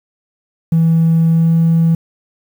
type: tone with pitch glide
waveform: triangle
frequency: 163.9 to 164.85 Hz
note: E3 to E3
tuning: -10 to 0 cents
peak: -5 dBFS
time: 0.72-1.95 s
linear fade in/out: 5 ms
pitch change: +10 cents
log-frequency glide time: 1.28-1.53 s
effects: tanh soft clip ceiling -5 dBFS + 7-bit